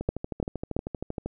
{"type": "two click trains", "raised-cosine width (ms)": 2, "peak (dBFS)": [-11, -18], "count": [3, 17], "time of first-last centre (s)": [[0.09, 0.766], [0.01, 1.26]], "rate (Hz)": [2.96, 12.8], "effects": []}